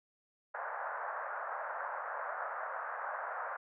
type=band-pass noise; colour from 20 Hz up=white; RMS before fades=-40 dBFS; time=0.54-3.57 s; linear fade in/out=10 ms; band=550 to 1600 Hz; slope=48 dB/octave; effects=none